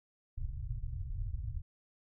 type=low-pass noise; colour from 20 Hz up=pink; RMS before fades=-38 dBFS; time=0.37-1.62 s; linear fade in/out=10 ms; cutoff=130 Hz; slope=96 dB/octave; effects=none